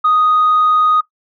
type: tone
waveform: sine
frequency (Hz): 1244.5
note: D#6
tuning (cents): 0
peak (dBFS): -8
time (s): 0.04-1.01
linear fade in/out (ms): 10
effects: noise-tail reverb RT60 0.1 s tail -17 dB re dry + tanh soft clip ceiling -6 dBFS